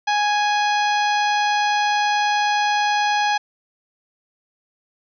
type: harmonic tone with a mistuned harmonic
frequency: 830.6 Hz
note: G#5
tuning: in tune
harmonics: 1 / 2 / 3 / 4 / 5 / 6 / 7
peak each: -18 / -24 / -28 / -30 / -32 / -34 / -35 dBFS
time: 0.07-3.38 s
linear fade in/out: 10 ms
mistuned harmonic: 7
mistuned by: +51 cents
effects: none